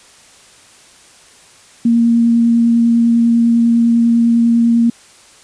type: tone with vibrato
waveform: sine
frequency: 233.1 Hz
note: A#3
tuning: in tune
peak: -8 dBFS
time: 1.85-4.9 s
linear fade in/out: 5 ms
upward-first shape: triangle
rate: 10 Hz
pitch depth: 12 cents each way
effects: white hiss -44 dBFS RMS until 5.43 s + resampled to 22050 Hz